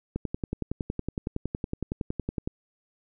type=click train; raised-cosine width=3 ms; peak=-16 dBFS; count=26; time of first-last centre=0.16-2.475 s; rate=10.8 Hz; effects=none

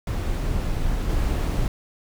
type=noise with level steps; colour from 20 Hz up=brown; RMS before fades=-24 / -22 dBFS; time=0.07-1.68 s; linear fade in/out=2 ms; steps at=1.09 s; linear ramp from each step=5 ms; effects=none

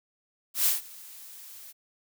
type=noise with ADSR envelope; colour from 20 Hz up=blue; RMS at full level=-22 dBFS; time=0.54-1.73 s; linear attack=120 ms; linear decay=150 ms; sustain=-24 dB; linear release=27 ms; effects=none

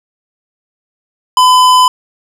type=tone with hard clipping; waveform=sine; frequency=1009 Hz; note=B5; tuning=37 cents sharp; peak=-6 dBFS; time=1.37-1.88 s; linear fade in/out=2 ms; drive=16 dB; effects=none

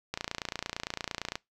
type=click train; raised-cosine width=0.2 ms; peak=-15 dBFS; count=36; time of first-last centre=0.14-1.355 s; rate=28.8 Hz; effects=noise-tail reverb RT60 0.2 s tail -24 dB re dry

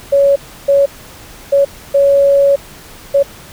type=tone bursts at uneven times; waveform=sine; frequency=559 Hz; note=C#5; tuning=14 cents sharp; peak=-6 dBFS; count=5; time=0.12-0.36 / 0.68-0.86 / 1.52-1.65 / 1.94-2.56 / 3.14-3.23 s; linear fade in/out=10 ms; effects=pink hiss -36 dBFS RMS until 3.52 s

